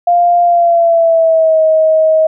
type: tone with pitch glide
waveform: sine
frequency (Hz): 698.5 to 633.2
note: F5 to D#5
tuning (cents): 0 to +30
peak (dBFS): -6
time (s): 0.07-2.27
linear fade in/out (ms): 5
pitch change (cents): -170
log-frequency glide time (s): 0.43-1.62
effects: none